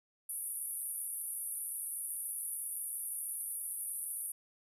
white band-pass noise, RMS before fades -40 dBFS, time 0.29-4.32 s, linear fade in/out 5 ms, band 9400 to 12000 Hz, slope 96 dB/octave, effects none

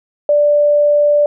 sine tone, 587.3 Hz, D5, in tune, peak -8 dBFS, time 0.29-1.26 s, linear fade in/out 2 ms, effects none

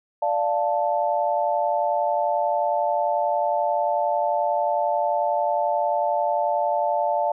sine chord, D minor, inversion none, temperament equal, 587.3 / 698.5 / 880 Hz, D5 / F5 / A5, 0 / 0 / 0 cents, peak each -24 dBFS, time 0.22-7.32 s, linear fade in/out 5 ms, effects none

